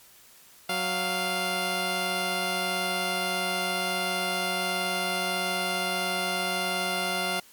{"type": "tone pair together", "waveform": "10% pulse", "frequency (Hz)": [184.9, 698.1], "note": ["F#3", "F5"], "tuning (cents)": [-1, -1], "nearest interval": "octave + major seventh", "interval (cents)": 2300, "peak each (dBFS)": [-23, -19], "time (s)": [0.69, 7.4], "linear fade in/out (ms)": 5, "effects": ["white hiss -54 dBFS RMS until 7.52 s", "MP3 96 kbps"]}